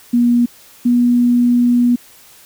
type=tone pair in turn; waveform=sine; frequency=240 / 242.5 Hz; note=B3 / B3; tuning=-49 / -31 cents; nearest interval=unison; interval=18 cents; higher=second; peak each=-9 dBFS; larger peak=neither; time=0.13-0.46 / 0.85-1.96 s; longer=second; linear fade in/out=10 ms; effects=white hiss -44 dBFS RMS until 2.45 s